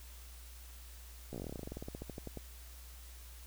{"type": "slowing click train", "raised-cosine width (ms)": 2, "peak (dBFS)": -29, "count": 24, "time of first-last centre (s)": [1.33, 2.373], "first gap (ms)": 15, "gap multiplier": 1.09, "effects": ["added 60 Hz sine -50 dBFS peak until 3.46 s", "white hiss -57 dBFS RMS until 3.46 s"]}